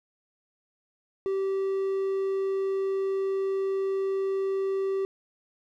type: tone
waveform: triangle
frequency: 387.6 Hz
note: G4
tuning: 20 cents flat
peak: -23 dBFS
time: 1.26-5.05 s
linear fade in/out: 0 ms
effects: none